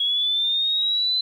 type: linear sweep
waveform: sine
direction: up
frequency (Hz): 3322 to 4049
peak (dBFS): -19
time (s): 0-1.21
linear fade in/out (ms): 5
effects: 9-bit